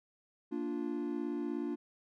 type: chord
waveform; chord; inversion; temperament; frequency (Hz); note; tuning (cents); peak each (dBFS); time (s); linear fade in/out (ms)
triangle; Bb major; none; equal with one note detuned; 233.1 / 292.6 / 349.2; Bb3 / D4 / F4; 0 / -6 / 0; -38 / -35 / -37; 0.51-1.76; 20
effects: none